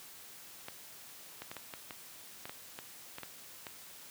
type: clicks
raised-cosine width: 0.3 ms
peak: -26 dBFS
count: 12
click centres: 0.684 / 1.42 / 1.515 / 1.567 / 1.738 / 1.908 / 2.455 / 2.495 / 2.789 / 3.184 / 3.233 / 3.668 s
effects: white hiss -52 dBFS RMS until 4.1 s + high-pass 80 Hz 12 dB/octave